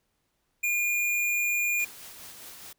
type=tone; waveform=square; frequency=2422 Hz; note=D#7; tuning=47 cents flat; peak=-25 dBFS; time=0.63-1.85 s; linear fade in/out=10 ms
type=noise with tremolo; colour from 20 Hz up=white; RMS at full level=-44 dBFS; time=1.79-2.73 s; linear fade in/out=5 ms; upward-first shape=sine; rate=4.8 Hz; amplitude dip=30%
effects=pink hiss -75 dBFS RMS until 2.78 s